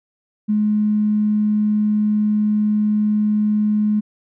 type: tone with tanh clipping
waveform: triangle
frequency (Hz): 211.1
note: G#3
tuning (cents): +29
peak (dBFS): -14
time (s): 0.48-4.01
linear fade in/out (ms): 20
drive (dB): 3
effects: none